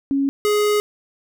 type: tone pair in turn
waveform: sine / square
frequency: 276 / 417.7 Hz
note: C#4 / G#4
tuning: -7 / +10 cents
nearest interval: perfect fifth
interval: 717 cents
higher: second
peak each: -16 dBFS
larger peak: neither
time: 0.11-0.29 / 0.45-0.8 s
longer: second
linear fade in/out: 0 ms
effects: none